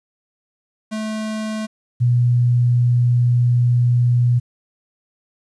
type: tone pair in turn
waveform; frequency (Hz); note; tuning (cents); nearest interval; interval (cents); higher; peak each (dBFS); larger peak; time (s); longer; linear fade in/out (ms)
square / sine; 216.9 / 121.73; A3 / B2; -25 / -25; minor seventh; 1000; first; -23 / -12; second; 0.91-1.67 / 2-4.4; second; 20
effects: resampled to 22050 Hz + 9-bit